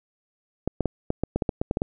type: clicks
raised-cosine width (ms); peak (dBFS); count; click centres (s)
2; -10; 12; 0.676 / 0.807 / 0.857 / 1.104 / 1.236 / 1.36 / 1.422 / 1.492 / 1.615 / 1.711 / 1.771 / 1.819
effects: none